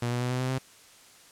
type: tone with pitch steps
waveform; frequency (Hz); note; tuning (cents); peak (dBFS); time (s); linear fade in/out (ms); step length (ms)
sawtooth; 120 / 122.1 / 124.23 / 126.4 / 128.61 / 130.86; B2 / B2 / B2 / B2 / C3 / C3; -49 / -19 / +11 / +41 / -29 / +1; -23; 0.02-0.584; 5; 94
effects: white hiss -54 dBFS RMS until 1.31 s + low-pass 10000 Hz 12 dB/octave